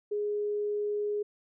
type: tone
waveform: sine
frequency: 415.3 Hz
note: G#4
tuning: in tune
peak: -28 dBFS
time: 0.11-1.23 s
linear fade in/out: 10 ms
effects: none